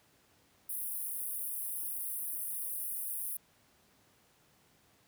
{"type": "high-pass noise", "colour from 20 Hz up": "pink", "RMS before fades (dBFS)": -38, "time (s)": [0.69, 3.37], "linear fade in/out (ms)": 5, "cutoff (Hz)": 9400, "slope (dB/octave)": 96, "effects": ["pink hiss -67 dBFS RMS until 5.07 s", "high-pass 80 Hz 12 dB/octave"]}